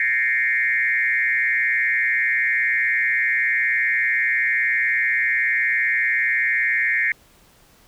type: tone with frequency modulation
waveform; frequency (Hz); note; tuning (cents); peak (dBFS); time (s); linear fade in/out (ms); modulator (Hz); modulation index
sine; 1975.5; B6; 0; -17; 0-7.12; 2; 121; 2.2
effects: pink hiss -54 dBFS RMS until 7.87 s